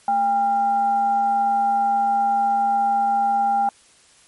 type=tone with frequency modulation; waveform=sine; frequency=802 Hz; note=G5; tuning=39 cents sharp; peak=-16 dBFS; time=0.08-3.69 s; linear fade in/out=2 ms; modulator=577 Hz; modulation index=0.25; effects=white hiss -53 dBFS RMS until 4.27 s + MP3 48 kbps